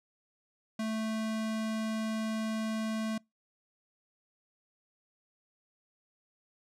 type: tone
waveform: square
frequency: 220 Hz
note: A3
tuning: in tune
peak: -32 dBFS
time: 0.79-3.18 s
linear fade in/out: 5 ms
effects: noise-tail reverb RT60 0.2 s tail -26 dB re dry + low-pass 10000 Hz 12 dB/octave